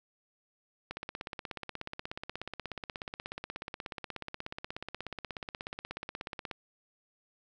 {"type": "click train", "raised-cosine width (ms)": 0.3, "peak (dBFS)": -22, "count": 94, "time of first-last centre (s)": [0.91, 6.512], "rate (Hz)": 16.6, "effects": []}